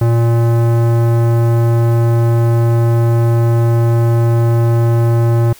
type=tone with tanh clipping; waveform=sine; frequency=116.54 Hz; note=A#2; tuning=in tune; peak=-11 dBFS; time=0.01-5.53 s; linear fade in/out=5 ms; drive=18 dB; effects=white hiss -41 dBFS RMS until 5.59 s